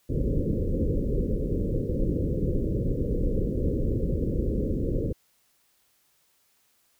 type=low-pass noise; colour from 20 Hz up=pink; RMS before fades=-26 dBFS; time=0.09-5.13 s; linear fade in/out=10 ms; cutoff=540 Hz; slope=96 dB/octave; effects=white hiss -67 dBFS RMS until 6.99 s